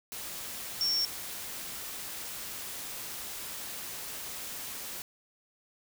sine tone in noise, 5480 Hz, F8, 34 cents flat, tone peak -26 dBFS, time 0.81-1.05 s, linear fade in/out 0 ms, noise white, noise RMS -40 dBFS, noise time 0.12-5.02 s, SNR +11 dB, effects none

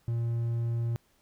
triangle tone, 116.8 Hz, A#2, 4 cents sharp, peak -25 dBFS, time 0.08-0.96 s, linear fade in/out 0 ms, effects pink hiss -68 dBFS RMS until 1.21 s

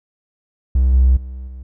triangle tone with level steps, 64.1 Hz, C2, 35 cents flat, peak -8 / -5 / -25 / -28 dBFS, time 0.75-1.63 s, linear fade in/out 5 ms, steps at 0.93 / 1.16 / 1.47 s, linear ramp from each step 10 ms, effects tanh soft clip ceiling -5 dBFS

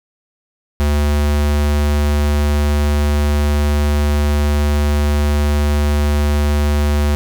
square tone, 73.42 Hz, D2, in tune, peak -13 dBFS, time 0.8-7.15 s, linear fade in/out 0 ms, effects none

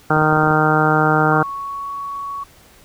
harmonic tone, 154.5 Hz, D#3, 12 cents flat, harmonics 1 / 2 / 3 / 4 / 5 / 6 / 7 / 8 / 9 / 10, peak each -19 / -21 / -21 / -25 / -19 / -24 / -29 / -22 / -19 / -27 dBFS, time 0.1-1.43 s, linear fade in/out 5 ms
clicks, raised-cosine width 2 ms, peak -16 dBFS, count 7, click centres 0.167 / 0.219 / 0.327 / 0.371 / 0.434 / 0.473 / 0.509 s
sine tone with pitch glide, 1108.7 to 1118.3 Hz, C#6 to C#6, 0 to +15 cents, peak -24 dBFS, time 1.31-2.44 s, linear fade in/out 10 ms, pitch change +15 cents, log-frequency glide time 1.49-1.92 s
effects pink hiss -48 dBFS RMS until 2.84 s

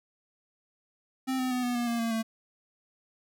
square tone with pitch steps, 261.6 / 255.9 / 250.4 / 244.9 / 239.6 / 234.4 / 229.3 / 224.3 Hz, C4 / C4 / B3 / B3 / A#3 / A#3 / A#3 / A3, 0 / -38 / +24 / -14 / +48 / +10 / -28 / +34 cents, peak -28 dBFS, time 1.27-2.23 s, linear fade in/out 20 ms, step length 120 ms, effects none

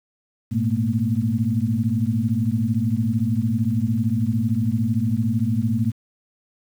sine tone cluster, 105.3 / 118.5 / 218.4 / 236.1 Hz, G#2 / A#2 / A3 / A#3, +24 / +29 / -13 / +22 cents, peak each -24 dBFS, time 0.51-5.92 s, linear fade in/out 20 ms, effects 8-bit

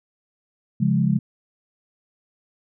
sine chord, Db major, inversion none, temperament equal, 138.59 / 174.61 / 207.7 Hz, Db3 / F3 / Ab3, 0 / 0 / 0 cents, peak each -21 dBFS, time 0.8-1.19 s, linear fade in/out 10 ms, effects none

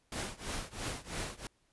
pink noise with tremolo, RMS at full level -36 dBFS, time 0.12-1.47 s, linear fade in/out 2 ms, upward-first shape triangle, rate 3 Hz, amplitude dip 95%, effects pink hiss -73 dBFS RMS until 1.72 s + resampled to 24000 Hz

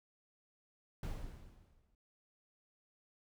brown noise with exponential decay, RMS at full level -37 dBFS, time 1.03-1.95 s, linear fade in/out 2 ms, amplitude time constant 200 ms, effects none

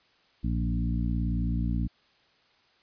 harmonic tone with a mistuned harmonic, 58.5 Hz, A#1, 7 cents sharp, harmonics 1 / 2 / 3 / 4 / 5, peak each -28 / -32 / -32 / -34 / -38 dBFS, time 0.43-1.88 s, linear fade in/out 20 ms, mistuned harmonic 2, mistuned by -23 cents, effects white hiss -64 dBFS RMS until 2.82 s + resampled to 11025 Hz

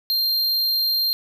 square tone, 4186 Hz, C8, in tune, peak -19 dBFS, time 0.1-1.13 s, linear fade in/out 0 ms, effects none

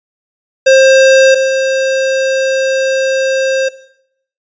square tone pair in turn, 531 / 531 Hz, C5 / C5, +25 / +25 cents, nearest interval unison, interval 0 cents, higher neither, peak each -4 / -11 dBFS, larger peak first, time 0.66-1.35 / 1.35-3.69 s, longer second, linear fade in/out 10 ms, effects noise-tail reverb RT60 0.7 s tail -17 dB re dry + resampled to 16000 Hz

